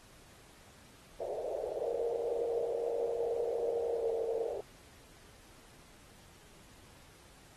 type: band-pass noise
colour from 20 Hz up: white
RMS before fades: -38 dBFS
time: 1.2-4.61 s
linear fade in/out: 5 ms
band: 410 to 640 Hz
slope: 48 dB/octave
type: tone with pitch glide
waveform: sine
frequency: 468 to 457.6 Hz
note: A#4 to A#4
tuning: +7 to -32 cents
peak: -33 dBFS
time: 1.81-4.47 s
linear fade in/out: 5 ms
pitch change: -39 cents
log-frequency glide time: 3.91-4.09 s
effects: pink hiss -59 dBFS RMS until 7.56 s + AAC 32 kbps